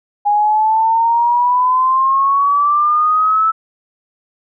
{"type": "exponential sweep", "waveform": "sine", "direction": "up", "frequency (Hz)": [820, 1318.5], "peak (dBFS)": -10, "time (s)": [0.25, 3.52], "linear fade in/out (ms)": 20, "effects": []}